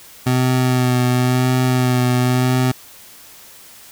25% pulse tone with vibrato, 126.3 Hz, B2, 39 cents sharp, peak -10 dBFS, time 0.26-2.72 s, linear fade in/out 10 ms, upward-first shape sine, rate 0.95 Hz, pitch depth 22 cents each way, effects white hiss -42 dBFS RMS until 3.91 s

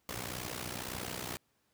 pink noise with amplitude modulation, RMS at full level -36 dBFS, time 0.09-1.37 s, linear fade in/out 0 ms, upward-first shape sine, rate 61.8 Hz, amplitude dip 80%, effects pink hiss -75 dBFS RMS until 1.73 s + high-pass 80 Hz 12 dB/octave

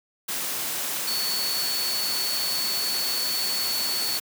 sine tone in noise, 4435 Hz, C#8, in tune, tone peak -26 dBFS, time 1.07-4.18 s, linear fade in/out 10 ms, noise white, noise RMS -29 dBFS, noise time 0.28-4.2 s, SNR 0 dB, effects high-pass 150 Hz 12 dB/octave

